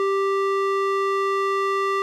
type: tone with band-pass filter sweep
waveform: square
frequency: 392 Hz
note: G4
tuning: in tune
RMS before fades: -22 dBFS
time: 0-2.02 s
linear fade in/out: 0 ms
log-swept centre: 800 to 1200 Hz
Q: 1.2
effects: none